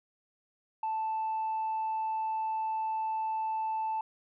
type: tone with ADSR envelope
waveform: sine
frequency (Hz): 880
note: A5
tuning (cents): 0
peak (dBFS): -26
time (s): 0.83-4.01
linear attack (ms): 4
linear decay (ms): 6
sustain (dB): -2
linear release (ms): 3
effects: tanh soft clip ceiling -27 dBFS